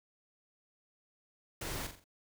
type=noise with echo; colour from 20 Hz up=pink; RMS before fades=-40 dBFS; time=1.61-1.87 s; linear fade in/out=5 ms; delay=43 ms; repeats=4; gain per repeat=-7 dB; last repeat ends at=2.042 s; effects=none

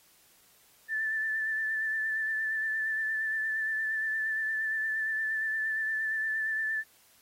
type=tone with vibrato; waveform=sine; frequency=1760 Hz; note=A6; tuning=in tune; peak=-28 dBFS; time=0.88-6.84 s; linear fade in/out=50 ms; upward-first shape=sine; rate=8.6 Hz; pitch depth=23 cents each way; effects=white hiss -62 dBFS RMS until 7.21 s + AAC 48 kbps

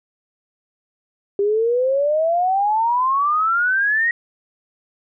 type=exponential sweep; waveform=sine; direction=up; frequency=396 to 1907 Hz; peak=-15 dBFS; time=1.39-4.11 s; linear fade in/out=2 ms; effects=none

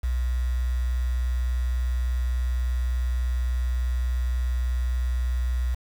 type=tone with quantisation; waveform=sine; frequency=61.74 Hz; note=B1; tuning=in tune; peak=-22 dBFS; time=0.03-5.75 s; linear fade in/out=10 ms; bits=7; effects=none

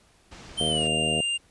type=low-pass noise; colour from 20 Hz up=pink; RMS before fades=-45 dBFS; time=0.31-0.88 s; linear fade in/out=10 ms; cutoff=7100 Hz; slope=24 dB/octave
type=tone with pitch glide; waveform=square; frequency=3121 to 2797 Hz; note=G7 to F7; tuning=-8 to +2 cents; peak=-25 dBFS; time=0.57-1.38 s; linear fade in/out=20 ms; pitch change=-190 cents; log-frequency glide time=0.68-0.85 s
type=harmonic tone; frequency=77.9 Hz; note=D#2; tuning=3 cents sharp; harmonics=1 / 2 / 3 / 4 / 5 / 6 / 7 / 8 / 9; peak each=-38 / -32 / -33 / -38 / -35 / -34 / -36 / -37 / -34 dBFS; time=0.6-1.21 s; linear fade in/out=5 ms
effects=pink hiss -60 dBFS RMS until 1.5 s + resampled to 24000 Hz

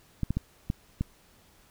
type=clicks; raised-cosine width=5 ms; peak=-15 dBFS; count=5; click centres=0.233 / 0.306 / 0.37 / 0.701 / 1.01 s; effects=pink hiss -60 dBFS RMS until 1.7 s

